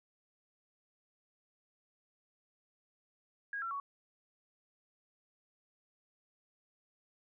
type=tone with pitch steps; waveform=sine; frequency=1639 / 1354.6 / 1119.5 Hz; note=G#6 / E6 / C#6; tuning=-23 / +47 / +17 cents; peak=-36 dBFS; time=3.53-3.8 s; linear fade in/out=2 ms; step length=90 ms; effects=none